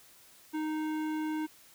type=tone with hard clipping; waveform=triangle; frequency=310.1 Hz; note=D#4; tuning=6 cents flat; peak=-33 dBFS; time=0.53-1.47 s; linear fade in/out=20 ms; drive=18 dB; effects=white hiss -58 dBFS RMS until 1.74 s